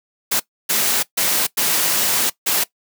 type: noise bursts at uneven times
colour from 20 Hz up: white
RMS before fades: -18 dBFS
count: 5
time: 0.31-0.4 / 0.69-1.03 / 1.17-1.47 / 1.57-2.3 / 2.46-2.64 s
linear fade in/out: 10 ms
effects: noise-tail reverb RT60 0.1 s tail -19 dB re dry + high-pass 150 Hz 12 dB/octave